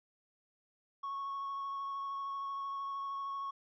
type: tone with vibrato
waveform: triangle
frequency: 1104 Hz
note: C#6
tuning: 7 cents flat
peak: -34 dBFS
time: 1.03-3.51 s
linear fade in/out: 10 ms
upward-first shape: triangle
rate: 13 Hz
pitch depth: 14 cents each way
effects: tanh soft clip ceiling -32 dBFS + resampled to 16000 Hz